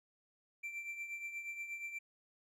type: tone with tremolo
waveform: triangle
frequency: 2349 Hz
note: D7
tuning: in tune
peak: -37 dBFS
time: 0.63-1.99 s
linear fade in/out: 10 ms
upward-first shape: triangle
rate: 8.4 Hz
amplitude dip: 65%
effects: none